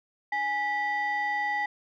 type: tone pair together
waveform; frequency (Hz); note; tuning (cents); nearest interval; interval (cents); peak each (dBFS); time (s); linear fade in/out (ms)
sine; 830 / 1959.9; G#5 / B6; -1 / -14; octave + minor third; 1487; -27; 0.32-1.66; 5
effects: tanh soft clip ceiling -22 dBFS